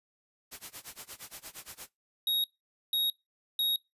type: noise with tremolo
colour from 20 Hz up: white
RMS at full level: -42 dBFS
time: 0.51-1.89 s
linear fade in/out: 20 ms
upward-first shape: sine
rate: 8.6 Hz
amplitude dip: 95%
type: tone bursts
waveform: square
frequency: 3772 Hz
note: A#7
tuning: 20 cents sharp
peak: -27 dBFS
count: 3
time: 2.27-3.76 s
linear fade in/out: 2 ms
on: 170 ms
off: 490 ms
effects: noise-tail reverb RT60 0.2 s tail -23 dB re dry + resampled to 32000 Hz